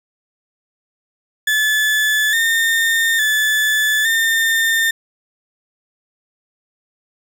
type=tone with pitch steps; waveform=35% pulse; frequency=1730 / 1822 / 1736 / 1811 Hz; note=A6 / A#6 / A6 / A6; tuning=-30 / -40 / -24 / +49 cents; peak=-12 dBFS; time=1.47-4.91 s; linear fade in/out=5 ms; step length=860 ms; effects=none